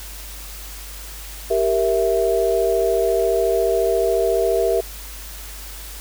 sine chord, E diminished, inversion first, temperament equal, 392 / 466.2 / 659.3 Hz, G4 / Bb4 / E5, 0 / 0 / 0 cents, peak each -20 dBFS, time 1.5-4.81 s, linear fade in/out 10 ms, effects added 50 Hz sine -35 dBFS peak until 6 s + white hiss -37 dBFS RMS until 6 s

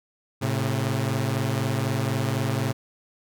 sawtooth tone pair together, 110 / 133.97 Hz, A2 / C3, 0 / +41 cents, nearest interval minor third, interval 341 cents, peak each -22 dBFS, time 0.41-2.73 s, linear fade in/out 20 ms, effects none

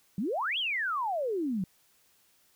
sine exponential two-way sweep, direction up then down, 174.61 to 3400 to 174.61 Hz, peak -28 dBFS, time 0.18-1.64 s, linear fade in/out 2 ms, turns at 0.58 s, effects white hiss -66 dBFS RMS until 2.55 s

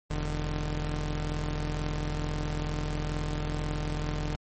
sawtooth tone pair together, 42.23 / 150.5 Hz, E1 / D3, +43 / +43 cents, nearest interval octave + minor seventh, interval 2200 cents, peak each -27 / -29 dBFS, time 0.1-4.36 s, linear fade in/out 10 ms, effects MP3 32 kbps

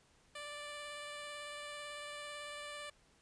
10% pulse tone with vibrato, 587.3 Hz, D5, in tune, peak -36 dBFS, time 0.35-2.9 s, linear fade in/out 5 ms, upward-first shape triangle, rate 18 Hz, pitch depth 14 cents each way, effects pink hiss -69 dBFS RMS until 3.21 s + resampled to 22050 Hz

